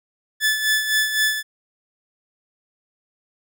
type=tone with tremolo; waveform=sawtooth; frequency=1736 Hz; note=A6; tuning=24 cents flat; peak=-12 dBFS; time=0.4-1.43 s; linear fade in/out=50 ms; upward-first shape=sine; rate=3.9 Hz; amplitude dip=60%; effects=none

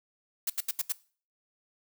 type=noise bursts; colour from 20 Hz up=blue; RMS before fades=-29 dBFS; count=5; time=0.47-0.923 s; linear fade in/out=5 ms; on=29 ms; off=77 ms; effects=noise-tail reverb RT60 0.4 s tail -20 dB re dry

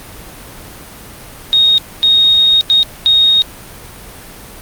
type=tone bursts at uneven times; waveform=sine; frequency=3729 Hz; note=A#7; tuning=in tune; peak=-6 dBFS; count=4; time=1.53-1.78 / 2.03-2.61 / 2.7-2.83 / 3.06-3.42 s; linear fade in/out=0 ms; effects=pink hiss -33 dBFS RMS until 4.61 s + Opus 32 kbps

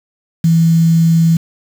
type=tone with quantisation; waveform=sine; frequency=164.81 Hz; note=E3; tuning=in tune; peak=-7 dBFS; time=0.44-1.37 s; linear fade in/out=5 ms; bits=5; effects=none

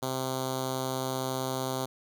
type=tone with notch filter; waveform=5% pulse; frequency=130.81 Hz; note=C3; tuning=in tune; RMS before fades=-32 dBFS; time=0.02-1.86 s; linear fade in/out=10 ms; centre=1800 Hz; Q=0.85; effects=none

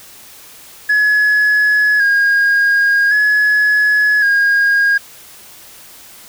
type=tone with vibrato; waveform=sine; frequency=1661.2 Hz; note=G#6; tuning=in tune; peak=-7 dBFS; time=0.89-4.98 s; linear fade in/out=10 ms; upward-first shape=square; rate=0.45 Hz; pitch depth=34 cents each way; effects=tanh soft clip ceiling -8 dBFS + white hiss -39 dBFS RMS until 6.28 s

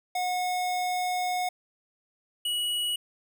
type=tone pair in turn; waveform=square; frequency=727 / 2921 Hz; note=F#5 / F#7; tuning=-31 / -23 cents; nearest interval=2 octaves; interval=2408 cents; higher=second; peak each=-27 / -27 dBFS; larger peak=neither; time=0.15-1.49 / 2.45-2.96 s; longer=first; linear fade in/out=5 ms; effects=none

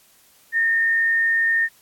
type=tone with frequency modulation; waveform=sine; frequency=1827 Hz; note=A#6; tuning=35 cents flat; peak=-16 dBFS; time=0.52-1.69 s; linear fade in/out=50 ms; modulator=109 Hz; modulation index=0.21; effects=white hiss -55 dBFS RMS until 1.81 s + AAC 64 kbps

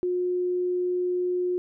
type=tone; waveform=sine; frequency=359.7 Hz; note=F#4; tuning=49 cents flat; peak=-23 dBFS; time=0.03-1.58 s; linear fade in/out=0 ms; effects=none

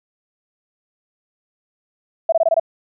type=tone bursts; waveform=sine; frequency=659.3 Hz; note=E5; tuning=in tune; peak=-11 dBFS; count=6; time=2.29-2.598 s; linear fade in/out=5 ms; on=33 ms; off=22 ms; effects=none

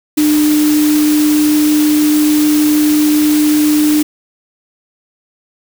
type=tone in noise; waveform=sine; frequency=301.1 Hz; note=D4; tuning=43 cents sharp; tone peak=-8 dBFS; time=0.17-4.03 s; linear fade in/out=10 ms; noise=white; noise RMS=-21 dBFS; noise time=0.17-4.03 s; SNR=+10 dB; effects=none

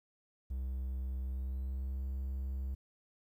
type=tone with pitch glide; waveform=triangle; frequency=64.7 to 66.29 Hz; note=C2 to C2; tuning=-19 to +23 cents; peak=-33 dBFS; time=0.5-2.75 s; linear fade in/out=10 ms; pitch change=+42 cents; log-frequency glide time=1.23-2.04 s; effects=12-bit

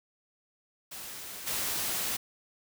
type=noise with level steps; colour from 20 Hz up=white; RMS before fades=-42 / -32 dBFS; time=0.91-2.17 s; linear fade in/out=10 ms; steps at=1.46 s; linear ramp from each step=20 ms; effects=none

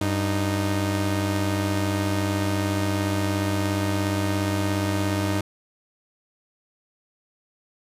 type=tone pair together; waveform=sawtooth; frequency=97.2 / 308.6 Hz; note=G2 / D#4; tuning=-14 / -14 cents; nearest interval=octave + minor sixth; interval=2000 cents; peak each=-20 / -22 dBFS; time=0.01-5.41 s; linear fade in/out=5 ms; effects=resampled to 32000 Hz

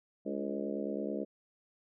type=harmonic tone with a mistuned harmonic; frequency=69.3 Hz; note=C#2; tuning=in tune; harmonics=3 / 4 / 5 / 6 / 7 / 8 / 9; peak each=-39 / -40 / -41 / -42 / -42 / -43 / -44 dBFS; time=0.25-1.25 s; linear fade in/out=20 ms; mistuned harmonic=4; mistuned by=+52 cents; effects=none

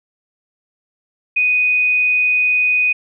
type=tone; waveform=sine; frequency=2489 Hz; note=D#7; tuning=in tune; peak=-12 dBFS; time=1.36-2.93 s; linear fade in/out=10 ms; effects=none

